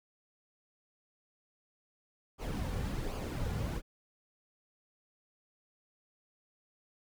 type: noise with flanger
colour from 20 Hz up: brown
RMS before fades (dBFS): -36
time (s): 2.38-3.82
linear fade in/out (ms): 50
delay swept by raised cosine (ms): 0.52 to 3.22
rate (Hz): 1.3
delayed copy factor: -0.55
effects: none